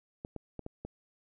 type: clicks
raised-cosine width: 2 ms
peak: -26 dBFS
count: 5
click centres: 0.249 / 0.363 / 0.593 / 0.664 / 0.85 s
effects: none